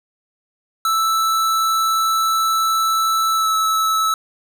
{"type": "tone with pitch glide", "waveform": "square", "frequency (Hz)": [1318.5, 1304.9], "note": ["E6", "E6"], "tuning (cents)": [0, -18], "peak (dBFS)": -16, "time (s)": [0.85, 4.14], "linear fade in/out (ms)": 2, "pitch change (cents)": -18, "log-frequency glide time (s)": [3.31, 3.52], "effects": []}